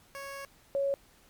15% pulse / sine tone pair in turn, 553 / 554.9 Hz, C#5 / C#5, -4 / +2 cents, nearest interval unison, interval 6 cents, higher second, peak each -33 / -26 dBFS, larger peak second, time 0.15-0.45 / 0.75-0.94 s, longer first, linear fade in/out 0 ms, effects pink hiss -61 dBFS RMS until 1.29 s + MP3 96 kbps

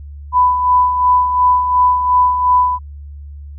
sine tone with tremolo, 996 Hz, B5, 14 cents sharp, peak -7 dBFS, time 0.32-2.79 s, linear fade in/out 50 ms, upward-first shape sine, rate 2.8 Hz, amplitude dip 55%, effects added 72 Hz sine -29 dBFS peak until 3.58 s

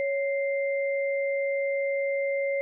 sine tone pair together, 554.4 / 2093 Hz, C#5 / C7, 0 / 0 cents, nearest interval octave + major seventh, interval 2300 cents, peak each -25 / -33 dBFS, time 0-2.61 s, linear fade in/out 0 ms, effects none

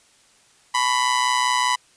sawtooth tone with amplitude modulation, 994 Hz, B5, 11 cents sharp, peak -11 dBFS, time 0.74-1.76 s, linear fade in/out 10 ms, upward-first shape sine, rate 125 Hz, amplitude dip 70%, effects white hiss -56 dBFS RMS until 1.96 s + resampled to 22050 Hz

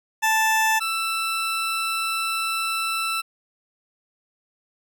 20% pulse tone pair in turn, 880 / 1328.8 Hz, A5 / E6, 0 / +13 cents, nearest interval perfect fifth, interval 713 cents, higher second, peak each -13 / -18 dBFS, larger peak first, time 0.22-0.8 / 0.8-3.22 s, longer second, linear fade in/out 20 ms, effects none

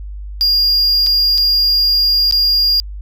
triangle tone with dropouts, 4824 Hz, D8, 46 cents sharp, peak -9 dBFS, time 0.41-2.8 s, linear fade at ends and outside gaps 0 ms, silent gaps 1.064-1.069 / 1.377-1.381 / 2.311-2.324 s, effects added 50 Hz sine -25 dBFS peak until 3.01 s

